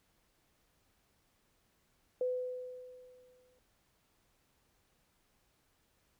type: tone with exponential decay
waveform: sine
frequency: 503 Hz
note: B4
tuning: 32 cents sharp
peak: -29 dBFS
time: 2.21-3.59 s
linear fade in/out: 2 ms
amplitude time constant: 300 ms
effects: pink hiss -74 dBFS RMS until 6.19 s